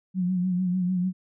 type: tone with vibrato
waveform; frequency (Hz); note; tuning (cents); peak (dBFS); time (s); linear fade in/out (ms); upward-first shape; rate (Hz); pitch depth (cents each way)
sine; 182; F#3; -28; -22; 0.14-1.13; 50; triangle; 6.7; 61
effects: none